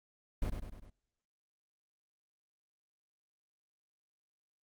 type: noise with echo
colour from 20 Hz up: brown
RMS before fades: -32 dBFS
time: 0.42-0.5 s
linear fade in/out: 5 ms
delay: 100 ms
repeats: 4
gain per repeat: -5 dB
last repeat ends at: 0.9 s
effects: noise-tail reverb RT60 0.8 s tail -26 dB re dry + Opus 32 kbps